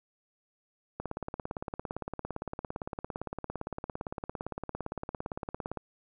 click train, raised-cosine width 1 ms, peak -21 dBFS, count 85, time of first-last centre 1-5.773 s, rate 17.6 Hz, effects none

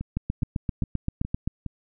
two click trains, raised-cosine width 5 ms, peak -13 / -19 dBFS, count 11 / 5, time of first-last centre 0.17-1.475 / 0.01-1.663 s, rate 7.66 / 2.42 Hz, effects none

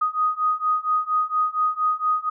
sine beating tone pair, 1244.5 / 1248.8 Hz, D#6 / D#6, 0 / +6 cents, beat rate 4.3 Hz, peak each -23 / -22 dBFS, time 0.01-2.3 s, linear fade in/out 10 ms, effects none

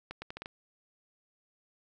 accelerating click train, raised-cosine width 0.3 ms, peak -24 dBFS, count 6, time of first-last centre 0.11-0.459 s, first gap 110 ms, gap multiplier 0.77, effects none

